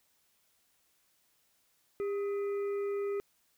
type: harmonic tone with a mistuned harmonic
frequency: 402 Hz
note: G4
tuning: 44 cents sharp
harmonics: 1 / 3 / 5 / 6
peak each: -31 / -47 / -53 / -57 dBFS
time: 2-3.2 s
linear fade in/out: 0 ms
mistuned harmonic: 3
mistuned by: +81 cents
effects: white hiss -72 dBFS RMS until 3.57 s